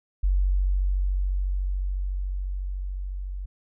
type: tone with level ramp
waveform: sine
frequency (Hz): 46.96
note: F#1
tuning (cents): +26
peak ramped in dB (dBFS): -18 to -30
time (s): 0.23-3.46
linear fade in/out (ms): 10
effects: none